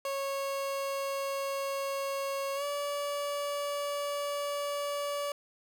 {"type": "tone with pitch glide", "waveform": "30% pulse", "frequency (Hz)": [550, 575], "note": ["C#5", "D5"], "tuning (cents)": [-14, -37], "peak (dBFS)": -29, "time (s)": [0.05, 5.32], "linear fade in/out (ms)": 2, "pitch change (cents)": 77, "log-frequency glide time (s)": [2.55, 2.64], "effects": []}